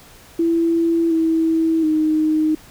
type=tone with pitch steps; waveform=sine; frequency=333.2 / 324.4 / 310.7 Hz; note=E4 / E4 / D#4; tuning=+19 / -28 / -2 cents; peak=-14 dBFS; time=0.39-2.55 s; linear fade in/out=5 ms; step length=720 ms; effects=pink hiss -45 dBFS RMS until 2.7 s